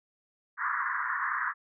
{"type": "band-pass noise", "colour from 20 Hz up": "pink", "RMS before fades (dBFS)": -31, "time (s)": [0.57, 1.54], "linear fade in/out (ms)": 50, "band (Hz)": [1000, 1900], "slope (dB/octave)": 96, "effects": []}